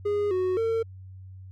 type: tone with pitch steps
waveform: triangle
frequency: 411.7 / 369.4 / 452.8 Hz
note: G#4 / F#4 / A4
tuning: -15 / -3 / +50 cents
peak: -21 dBFS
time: 0.05-0.83 s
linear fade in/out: 10 ms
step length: 260 ms
effects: added 94 Hz sine -41 dBFS peak until 1.51 s